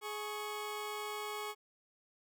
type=tone pair together; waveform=20% pulse; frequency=419.7 / 1103 Hz; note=G#4 / C#6; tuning=+18 / -9 cents; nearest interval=octave + perfect fourth; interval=1673 cents; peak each=-36 / -38 dBFS; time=0.01-1.55 s; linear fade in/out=50 ms; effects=none